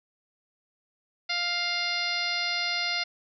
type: harmonic tone with a mistuned harmonic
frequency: 700 Hz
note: F5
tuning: 4 cents sharp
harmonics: 1 / 2 / 3 / 4 / 5 / 6 / 7 / 8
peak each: -37 / -36 / -31 / -36 / -36 / -33 / -33 / -43 dBFS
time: 1.29-3.04 s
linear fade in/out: 10 ms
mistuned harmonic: 5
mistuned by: +26 cents
effects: none